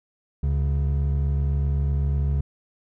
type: tone pair together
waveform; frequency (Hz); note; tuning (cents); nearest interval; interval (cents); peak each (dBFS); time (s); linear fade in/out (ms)
triangle; 71.8 / 139.75; D2 / C#3; -39 / +14; octave; 1153; -19 / -24; 0.43-2.41; 5
effects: none